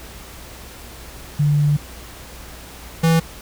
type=tone pair in turn; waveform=sine / square; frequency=146.83 / 164.1 Hz; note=D3 / E3; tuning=0 / -8 cents; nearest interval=major second; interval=192 cents; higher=second; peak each=-13 dBFS; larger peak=neither; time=1.39-1.77 / 3.03-3.2 s; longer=first; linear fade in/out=10 ms; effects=added 60 Hz sine -40 dBFS peak until 3.41 s + pink hiss -39 dBFS RMS until 3.41 s